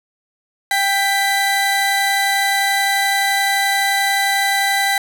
30% pulse tone pair together, 788.5 / 1987 Hz, G5 / B6, +10 / +10 cents, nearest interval octave + major third, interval 1600 cents, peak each -15 dBFS, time 0.71-4.98 s, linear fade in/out 2 ms, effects none

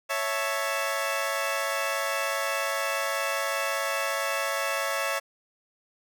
15% pulse chord, A major, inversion first, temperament equal, 554.4 / 659.3 / 880 Hz, C#5 / E5 / A5, 0 / 0 / 0 cents, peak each -23 / -24 / -29 dBFS, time 0.09-5.2 s, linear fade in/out 20 ms, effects none

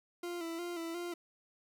40% pulse tone with vibrato, 340 Hz, F4, 46 cents flat, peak -37 dBFS, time 0.23-1.14 s, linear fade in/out 5 ms, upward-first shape square, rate 2.8 Hz, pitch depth 44 cents each way, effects 13-bit

